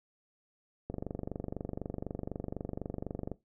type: click train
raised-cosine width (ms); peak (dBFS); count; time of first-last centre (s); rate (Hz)
2; -23; 59; 0.9-3.317; 24
effects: noise-tail reverb RT60 0.2 s tail -18 dB re dry